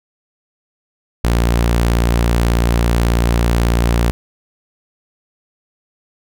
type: tone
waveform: sawtooth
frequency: 58.27 Hz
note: A#1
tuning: in tune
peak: -8 dBFS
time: 1.24-4.11 s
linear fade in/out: 0 ms
effects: none